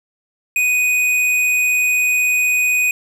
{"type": "tone with tanh clipping", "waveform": "sine", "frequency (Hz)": 2489, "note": "D#7", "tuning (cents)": 0, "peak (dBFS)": -15, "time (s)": [0.56, 2.91], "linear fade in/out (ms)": 2, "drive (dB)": 14, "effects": []}